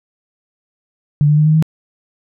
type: tone with pitch steps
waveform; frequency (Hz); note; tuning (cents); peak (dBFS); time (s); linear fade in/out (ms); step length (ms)
sine; 146.83 / 149.57 / 152.36 / 155.2 / 158.1; D3 / D3 / D#3 / D#3 / D#3; 0 / +32 / -36 / -4 / +28; -8; 1.21-1.625; 0; 83
effects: none